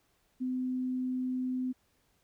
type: tone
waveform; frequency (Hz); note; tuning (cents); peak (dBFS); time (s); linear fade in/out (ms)
sine; 255; C4; -44; -30; 0.4-1.73; 20
effects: pink hiss -72 dBFS RMS until 2.23 s